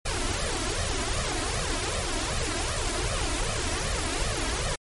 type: noise with flanger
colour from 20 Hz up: pink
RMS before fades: -28 dBFS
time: 0.05-4.76 s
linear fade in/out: 10 ms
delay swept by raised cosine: 1.6 to 3.1 ms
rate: 2.6 Hz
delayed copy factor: +0.9
effects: MP3 48 kbps